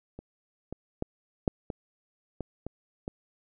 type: clicks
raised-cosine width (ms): 2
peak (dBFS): -28 / -23 / -16 / -10 / -20 / -20 / -22 / -20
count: 8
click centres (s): 0.19 / 0.726 / 1.024 / 1.478 / 1.702 / 2.407 / 2.666 / 3.079
effects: none